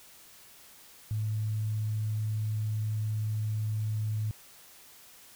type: tone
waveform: sine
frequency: 107.8 Hz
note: A2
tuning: 35 cents flat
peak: -28 dBFS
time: 1.11-4.31 s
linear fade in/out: 0 ms
effects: white hiss -54 dBFS RMS until 5.35 s